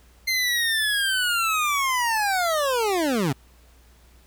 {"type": "linear sweep", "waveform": "25% pulse", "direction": "down", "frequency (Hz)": [2094, 123.47], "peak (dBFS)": -17, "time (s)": [0.27, 3.33], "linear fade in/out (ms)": 10, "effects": ["added 60 Hz sine -52 dBFS peak until 4.26 s", "pink hiss -58 dBFS RMS until 4.26 s"]}